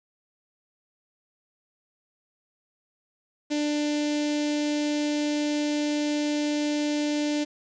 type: tone with notch filter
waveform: sawtooth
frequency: 296.4 Hz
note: D4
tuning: 16 cents sharp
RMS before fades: -26 dBFS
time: 3.5-7.45 s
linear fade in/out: 20 ms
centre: 1200 Hz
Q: 0.7
effects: resampled to 16000 Hz + 8-bit